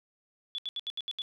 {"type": "tone bursts", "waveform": "sine", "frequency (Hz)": 3438, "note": "A7", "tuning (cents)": -41, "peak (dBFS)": -32, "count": 7, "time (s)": [0.55, 1.219], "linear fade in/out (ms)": 0, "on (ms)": 33, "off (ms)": 73, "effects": []}